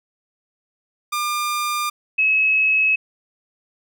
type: tone pair in turn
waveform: sawtooth / sine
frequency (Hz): 1200 / 2574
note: D6 / E7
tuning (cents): +37 / -42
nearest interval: octave + minor second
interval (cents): 1321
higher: second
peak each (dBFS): -17 / -14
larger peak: second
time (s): 1.12-1.9 / 2.18-2.96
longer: neither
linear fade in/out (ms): 10
effects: none